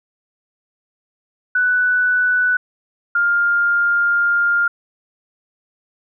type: tone pair in turn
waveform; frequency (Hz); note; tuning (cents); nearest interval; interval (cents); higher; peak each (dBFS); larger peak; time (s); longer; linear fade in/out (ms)
sine; 1488 / 1404.5; F#6 / F6; +9 / +9; minor second; 100; first; -13; neither; 1.55-2.57 / 3.15-4.68; second; 5
effects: none